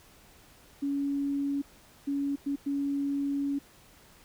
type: tone bursts at uneven times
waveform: sine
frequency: 281 Hz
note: C#4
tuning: 24 cents sharp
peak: -27 dBFS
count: 4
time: 0.82-1.62 / 2.07-2.36 / 2.46-2.56 / 2.66-3.59 s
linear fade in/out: 10 ms
effects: pink hiss -57 dBFS RMS until 4.24 s